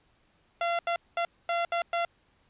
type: tone bursts at uneven times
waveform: sawtooth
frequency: 685 Hz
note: F5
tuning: 34 cents flat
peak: -22 dBFS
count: 6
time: 0.61-0.79 / 0.87-0.96 / 1.17-1.25 / 1.49-1.65 / 1.72-1.82 / 1.93-2.05 s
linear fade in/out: 2 ms
effects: pink hiss -67 dBFS RMS until 2.49 s + resampled to 8000 Hz